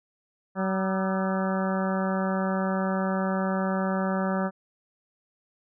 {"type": "harmonic tone with a mistuned harmonic", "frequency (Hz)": 190, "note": "F#3", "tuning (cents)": 46, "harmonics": [1, 2, 3, 4, 5, 6, 7, 8, 9], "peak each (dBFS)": [-26, -35, -31, -35, -37, -37, -37, -39, -41], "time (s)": [0.55, 4.51], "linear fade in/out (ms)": 50, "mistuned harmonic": 6, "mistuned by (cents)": 82, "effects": []}